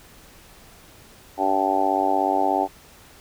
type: harmonic tone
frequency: 96.7 Hz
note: G2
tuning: 23 cents flat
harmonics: 3 / 4 / 5 / 6 / 7 / 8 / 9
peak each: -27 / -28 / -34 / -29 / -27 / -22 / -25 dBFS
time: 1.37-2.68 s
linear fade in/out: 50 ms
effects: pink hiss -49 dBFS RMS until 3.2 s